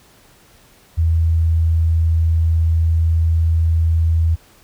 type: tone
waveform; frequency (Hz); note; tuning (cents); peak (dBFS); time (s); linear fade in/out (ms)
sine; 81.8; E2; -13; -12; 0.97-4.36; 20
effects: pink hiss -50 dBFS RMS until 4.63 s